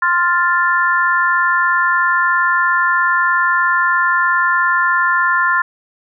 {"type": "chord", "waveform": "sine", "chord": "F major", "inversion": "second", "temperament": "equal", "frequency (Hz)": [1046.5, 1396.9, 1760], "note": ["C6", "F6", "A6"], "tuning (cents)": [0, 0, 0], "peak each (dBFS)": -16, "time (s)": [0.02, 5.62], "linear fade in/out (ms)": 5, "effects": []}